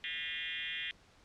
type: tone with frequency modulation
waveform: sine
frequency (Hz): 2600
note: E7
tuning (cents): -24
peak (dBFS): -36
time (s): 0.04-0.91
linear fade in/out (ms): 0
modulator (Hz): 161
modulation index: 5.3
effects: pink hiss -63 dBFS RMS until 1.24 s + low-pass 6000 Hz 12 dB/octave